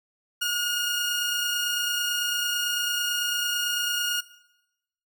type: tone pair together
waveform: sawtooth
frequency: 1438 / 2847 Hz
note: F#6 / F7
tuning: -50 / +33 cents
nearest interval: octave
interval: 1183 cents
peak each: -24 dBFS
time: 0.41-4.21 s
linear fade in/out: 10 ms
effects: noise-tail reverb RT60 0.9 s tail -19 dB re dry